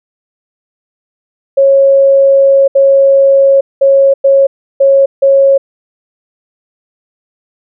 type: tone bursts at uneven times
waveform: sine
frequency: 548 Hz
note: C#5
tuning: 20 cents flat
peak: -3 dBFS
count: 6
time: 1.57-2.68 / 2.75-3.61 / 3.81-4.14 / 4.24-4.47 / 4.8-5.06 / 5.22-5.58 s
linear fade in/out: 10 ms
effects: none